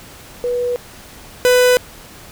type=tone pair in turn; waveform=sine / 45% pulse; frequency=488.4 / 498.1 Hz; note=B4 / B4; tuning=-19 / +15 cents; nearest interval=unison; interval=34 cents; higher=second; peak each=-16 / -9 dBFS; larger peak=second; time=0.44-0.76 / 1.45-1.77 s; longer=neither; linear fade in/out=0 ms; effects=pink hiss -39 dBFS RMS until 2.31 s